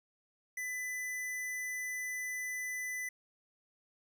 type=tone; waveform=square; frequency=2000 Hz; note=B6; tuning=21 cents sharp; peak=-37 dBFS; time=0.57-3.09 s; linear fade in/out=5 ms; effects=none